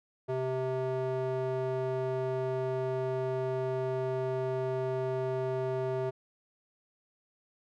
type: tone with band-pass filter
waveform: square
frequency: 130 Hz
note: C3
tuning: 11 cents flat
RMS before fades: -32 dBFS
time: 0.28-6.11 s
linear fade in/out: 20 ms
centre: 510 Hz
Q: 1.9
effects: none